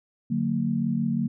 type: chord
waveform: sine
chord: D augmented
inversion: none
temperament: just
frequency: 146.83 / 183.54 / 229.4 Hz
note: D3 / F#3 / A#3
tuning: 0 / -14 / -28 cents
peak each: -29 / -28 / -25 dBFS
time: 0.3-1.28 s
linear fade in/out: 10 ms
effects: none